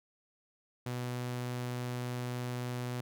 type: tone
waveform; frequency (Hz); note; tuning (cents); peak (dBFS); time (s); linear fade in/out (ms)
sawtooth; 123.47; B2; 0; -31; 0.86-3.01; 5
effects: none